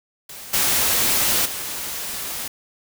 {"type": "noise with level steps", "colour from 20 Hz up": "white", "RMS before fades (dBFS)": [-37, -19, -29], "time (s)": [0.29, 2.48], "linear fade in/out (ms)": 5, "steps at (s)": [0.53, 1.45], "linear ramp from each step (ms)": 10, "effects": []}